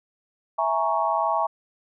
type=chord; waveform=sine; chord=A# half-diminished seventh; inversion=second; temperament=equal; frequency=659.3 / 830.6 / 932.3 / 1108.7 Hz; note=E5 / G#5 / A#5 / C#6; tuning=0 / 0 / 0 / 0 cents; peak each=-26 dBFS; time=0.58-1.47 s; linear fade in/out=10 ms; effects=none